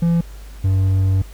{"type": "tone pair in turn", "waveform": "triangle", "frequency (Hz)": [169.2, 95.43], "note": ["E3", "G2"], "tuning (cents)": [45, -46], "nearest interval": "minor seventh", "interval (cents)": 991, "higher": "first", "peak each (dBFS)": -11, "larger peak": "neither", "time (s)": [[0.02, 0.21], [0.64, 1.22]], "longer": "second", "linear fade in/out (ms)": 5, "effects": ["added 50 Hz sine -33 dBFS peak until 1.33 s", "pink hiss -46 dBFS RMS until 1.33 s"]}